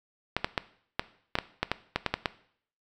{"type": "clicks", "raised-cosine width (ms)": 0.3, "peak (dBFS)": -9, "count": 12, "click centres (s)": [0.366, 0.445, 0.578, 0.995, 1.354, 1.387, 1.63, 1.716, 1.96, 2.063, 2.14, 2.258], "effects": ["noise-tail reverb RT60 0.6 s tail -17 dB re dry"]}